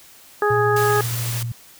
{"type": "harmonic tone", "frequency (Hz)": 415.8, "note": "G#4", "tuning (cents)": 2, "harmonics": [1, 2, 3, 4], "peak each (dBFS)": [-18, -23, -22, -24], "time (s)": [0.42, 1.01], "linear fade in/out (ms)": 2}
{"type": "tone with tremolo", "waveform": "sine", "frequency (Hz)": 117.5, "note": "A#2", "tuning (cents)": 14, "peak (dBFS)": -22, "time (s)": [0.5, 1.52], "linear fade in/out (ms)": 5, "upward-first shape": "sine", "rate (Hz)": 13, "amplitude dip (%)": 25}
{"type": "noise", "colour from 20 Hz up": "white", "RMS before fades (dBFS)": -29, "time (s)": [0.76, 1.43], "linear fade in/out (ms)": 5}
{"effects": ["white hiss -47 dBFS RMS until 1.79 s"]}